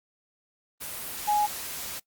sine tone in noise, 835 Hz, G#5, 9 cents sharp, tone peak -21 dBFS, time 1.27-1.47 s, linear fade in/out 20 ms, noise white, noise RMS -36 dBFS, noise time 0.8-2 s, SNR +12 dB, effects noise-tail reverb RT60 0.1 s tail -19 dB re dry + Opus 32 kbps

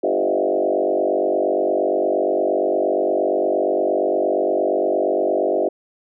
sine tone with frequency modulation, 505 Hz, B4, 39 cents sharp, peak -16 dBFS, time 0.03-5.69 s, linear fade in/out 10 ms, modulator 48.6 Hz, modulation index 3.7, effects none

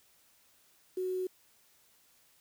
sine tone with quantisation, 370 Hz, F#4, in tune, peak -31 dBFS, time 0.97-1.27 s, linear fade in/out 5 ms, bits 9, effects white hiss -66 dBFS RMS until 2.4 s

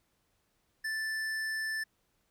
sine tone with hard clipping, 1760 Hz, A6, in tune, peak -34 dBFS, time 0.84-1.84 s, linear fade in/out 10 ms, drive 12 dB, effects pink hiss -75 dBFS RMS until 2.3 s

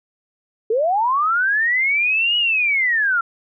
sine linear two-way sweep, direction up then down, 419.5 to 2924 to 1342 Hz, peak -15 dBFS, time 0.7-3.21 s, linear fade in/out 5 ms, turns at 2.37 s, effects none

